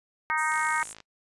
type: harmonic tone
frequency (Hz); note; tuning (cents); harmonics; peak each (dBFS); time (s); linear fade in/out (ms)
311.1; D#4; 0; 3 / 4 / 5 / 6 / 7; -29 / -30 / -31 / -32 / -32; 0.3-0.83; 0
type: band-pass noise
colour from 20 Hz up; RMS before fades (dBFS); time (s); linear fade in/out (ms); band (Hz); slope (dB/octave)
white; -42; 0.37-0.94; 20; 6800 to 9900; 48
type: click train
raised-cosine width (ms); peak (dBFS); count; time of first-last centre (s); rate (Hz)
0.2; -27; 27; 0.52-1.003; 53.8
effects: noise-tail reverb RT60 0.1 s tail -24 dB re dry + resampled to 24000 Hz